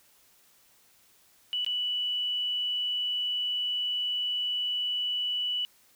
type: tone with dropouts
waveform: sine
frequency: 2960 Hz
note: F#7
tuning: in tune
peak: -27 dBFS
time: 1.53-5.65 s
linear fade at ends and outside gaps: 0 ms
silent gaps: 1.647-1.664 s
effects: white hiss -62 dBFS RMS until 5.95 s